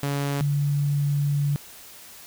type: tone pair in turn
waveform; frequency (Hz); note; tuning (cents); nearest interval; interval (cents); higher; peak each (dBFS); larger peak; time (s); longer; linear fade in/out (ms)
sawtooth / sine; 141.5 / 143.64; C#3 / D3; +36 / -38; unison; 26; second; -20; neither; 0.03-0.41 / 0.41-1.56; second; 0
effects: white hiss -45 dBFS RMS until 2.26 s